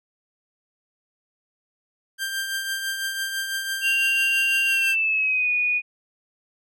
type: tone with tremolo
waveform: sawtooth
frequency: 1582 Hz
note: G6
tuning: 15 cents sharp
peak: -20 dBFS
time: 2.18-4.96 s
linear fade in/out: 50 ms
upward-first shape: triangle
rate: 6 Hz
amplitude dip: 50%
type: tone with pitch glide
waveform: sine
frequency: 2767 to 2465 Hz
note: F7 to D#7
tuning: -17 to -17 cents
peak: -19 dBFS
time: 3.81-5.82 s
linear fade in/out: 50 ms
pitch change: -200 cents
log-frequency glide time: 4.67-5.51 s
effects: none